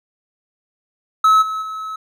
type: tone with level steps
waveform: triangle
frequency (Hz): 1292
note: E6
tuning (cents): -35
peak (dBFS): -7 / -19 / -23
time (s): 1.24-1.96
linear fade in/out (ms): 5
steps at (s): 1.41 / 1.61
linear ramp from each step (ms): 20
effects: none